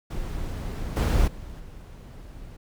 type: noise with level steps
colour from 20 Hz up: brown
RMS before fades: -31 / -20 / -39 / -42 dBFS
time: 0.1-2.57 s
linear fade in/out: 10 ms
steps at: 0.96 / 1.27 / 1.59 s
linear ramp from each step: 10 ms
effects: none